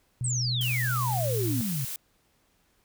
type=tone with pitch glide; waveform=sine; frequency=123.47 to 116.54 Hz; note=B2 to A#2; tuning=0 to 0 cents; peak=-27 dBFS; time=0.21-1.61 s; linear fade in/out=0 ms; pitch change=-100 cents; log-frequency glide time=1.12-1.36 s
type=exponential sweep; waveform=sine; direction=down; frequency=8590 to 123.47 Hz; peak=-28 dBFS; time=0.24-1.85 s; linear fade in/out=5 ms
type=noise; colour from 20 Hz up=blue; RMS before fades=-35 dBFS; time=0.61-1.96 s; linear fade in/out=2 ms
effects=pink hiss -68 dBFS RMS until 2.84 s